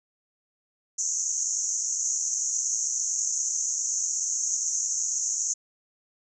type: band-pass noise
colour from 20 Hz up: pink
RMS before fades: -28 dBFS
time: 0.98-5.54 s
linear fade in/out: 10 ms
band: 6100 to 7000 Hz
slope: 96 dB/octave
effects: none